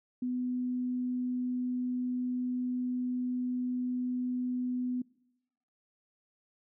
sine tone, 249.7 Hz, B3, 19 cents sharp, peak -30 dBFS, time 0.22-5.02 s, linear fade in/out 5 ms, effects noise-tail reverb RT60 0.9 s tail -24 dB re dry

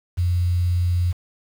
sine tone with quantisation, 88.3 Hz, F2, 20 cents sharp, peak -17 dBFS, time 0.17-1.13 s, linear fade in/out 20 ms, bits 7, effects none

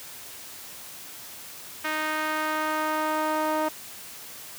sawtooth tone with band-pass filter sweep, 310 Hz, D#4, 6 cents flat, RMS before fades -27 dBFS, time 1.84-3.69 s, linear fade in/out 10 ms, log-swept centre 1800 to 840 Hz, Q 1.5, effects white hiss -42 dBFS RMS until 4.58 s + high-pass 60 Hz 12 dB/octave

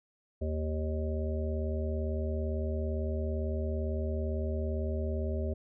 harmonic tone, 77.78 Hz, D#2, in tune, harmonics 1 / 3 / 5 / 7 / 8, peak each -31 / -39 / -39 / -42 / -41 dBFS, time 0.41-5.54 s, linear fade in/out 10 ms, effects none

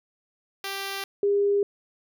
5% pulse / sine tone pair in turn, 392.6 / 404.1 Hz, G4 / G#4, +3 / -47 cents, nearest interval unison, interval 50 cents, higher second, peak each -19 dBFS, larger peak neither, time 0.64-1.04 / 1.23-1.63 s, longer neither, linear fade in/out 2 ms, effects none

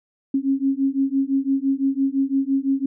sine beating tone pair, 268.9 / 274.8 Hz, C4 / C#4, +47 / -15 cents, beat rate 5.9 Hz, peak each -21 dBFS, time 0.34-2.86 s, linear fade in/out 5 ms, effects none

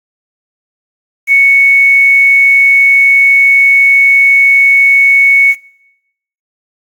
sine tone with quantisation, 2217 Hz, C#7, in tune, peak -3 dBFS, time 1.27-5.55 s, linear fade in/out 50 ms, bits 5, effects noise-tail reverb RT60 0.9 s tail -23 dB re dry + AAC 64 kbps

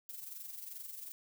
violet noise with amplitude modulation, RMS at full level -44 dBFS, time 0.09-1.12 s, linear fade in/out 0 ms, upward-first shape sine, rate 22.6 Hz, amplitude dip 60%, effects none

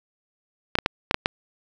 clicks, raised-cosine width 0.3 ms, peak -3 dBFS, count 6, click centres 0.754 / 0.787 / 0.861 / 1.111 / 1.144 / 1.259 s, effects none

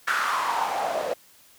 white noise with band-pass filter sweep, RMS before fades -26 dBFS, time 0.07-1.14 s, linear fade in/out 10 ms, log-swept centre 1500 to 540 Hz, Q 5.4, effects white hiss -55 dBFS RMS until 1.58 s

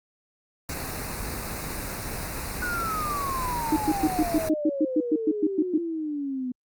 pink band-stop noise, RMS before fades -32 dBFS, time 0.69-4.49 s, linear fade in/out 2 ms, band 2700 to 3800 Hz, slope 96 dB/octave
sine exponential sweep, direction down, 1480 to 246.9 Hz, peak -27 dBFS, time 2.62-6.52 s, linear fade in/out 5 ms
sine tone bursts, 310.3 Hz, D#4, 5 cents flat, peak -18 dBFS, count 14, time 3.72-5.78 s, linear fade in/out 5 ms, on 45 ms, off 110 ms
effects Opus 48 kbps

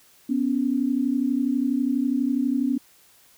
sine tone pair together, 247.9 / 280.1 Hz, B3 / C#4, +7 / +18 cents, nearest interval major second, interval 211 cents, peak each -23 dBFS, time 0.29-2.78 s, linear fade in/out 10 ms, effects white hiss -56 dBFS RMS until 3.37 s

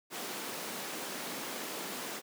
pink high-pass noise, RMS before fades -40 dBFS, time 0.1-2.22 s, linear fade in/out 50 ms, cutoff 210 Hz, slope 24 dB/octave, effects none

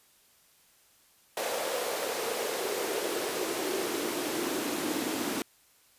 pink noise with high-pass filter sweep, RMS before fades -32 dBFS, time 1.37-5.42 s, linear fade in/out 0 ms, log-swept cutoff 540 to 270 Hz, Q 3.8, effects white hiss -63 dBFS RMS until 5.98 s + resampled to 32000 Hz

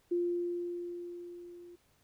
sine tone with level ramp, 349.2 Hz, F4, in tune, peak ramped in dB -27 to -49 dBFS, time 0.11-1.76 s, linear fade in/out 10 ms, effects pink hiss -70 dBFS RMS until 2.03 s

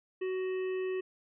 harmonic tone, 373.4 Hz, F#4, 16 cents sharp, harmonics 1 / 3 / 5 / 7 / 8, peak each -31 / -51 / -48 / -49 / -58 dBFS, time 0.21-1.01 s, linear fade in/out 10 ms, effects none

